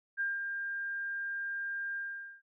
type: tone with ADSR envelope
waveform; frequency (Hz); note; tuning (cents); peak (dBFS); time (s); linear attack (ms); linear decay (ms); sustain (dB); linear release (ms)
sine; 1600; G6; +35; -29; 0.17-2.42; 34; 180; -5; 460
effects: none